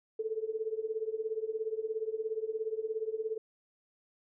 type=tone with tremolo; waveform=sine; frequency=440 Hz; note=A4; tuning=in tune; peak=-28 dBFS; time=0.19-3.38 s; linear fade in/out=5 ms; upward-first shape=triangle; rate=17 Hz; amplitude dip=95%; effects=none